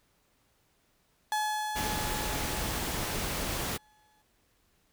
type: tone with exponential decay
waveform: 35% pulse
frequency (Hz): 852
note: G#5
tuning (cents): +44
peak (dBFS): -25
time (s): 1.32-4.22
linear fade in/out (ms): 1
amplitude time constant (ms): 630
type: noise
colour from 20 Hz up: pink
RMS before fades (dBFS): -33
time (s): 1.75-3.78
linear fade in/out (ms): 20
effects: pink hiss -70 dBFS RMS until 4.92 s